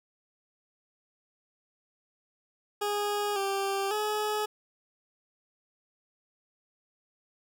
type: tone with pitch steps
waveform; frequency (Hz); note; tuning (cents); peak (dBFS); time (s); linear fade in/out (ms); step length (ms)
20% pulse; 412.6 / 392.8 / 423.8; G#4 / G4 / G#4; -11 / +4 / +35; -23; 2.81-4.46; 10; 550
effects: none